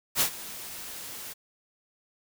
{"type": "noise with ADSR envelope", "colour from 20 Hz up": "white", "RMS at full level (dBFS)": -22, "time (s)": [0.15, 1.34], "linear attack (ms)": 58, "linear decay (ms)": 86, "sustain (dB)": -18, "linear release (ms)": 21, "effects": []}